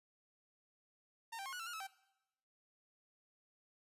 sawtooth tone with pitch steps, 913 / 784 / 1078 / 1465 / 1342 / 1426 / 1300 / 776 Hz, A#5 / G5 / C#6 / F#6 / E6 / F6 / E6 / G5, -36 / 0 / -49 / -18 / +31 / +36 / -24 / -18 cents, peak -40 dBFS, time 1.32-1.872 s, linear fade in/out 10 ms, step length 69 ms, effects noise-tail reverb RT60 0.9 s tail -19 dB re dry + resampled to 32000 Hz

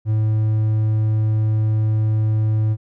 triangle tone with hard clipping, 108.5 Hz, A2, 24 cents flat, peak -16 dBFS, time 0.05-2.77 s, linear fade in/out 50 ms, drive 6 dB, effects none

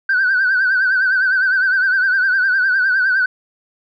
sine tone with vibrato, 1527 Hz, G6, 46 cents flat, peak -11 dBFS, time 0.09-3.26 s, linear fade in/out 5 ms, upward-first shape triangle, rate 9.8 Hz, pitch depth 93 cents each way, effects tanh soft clip ceiling -9 dBFS

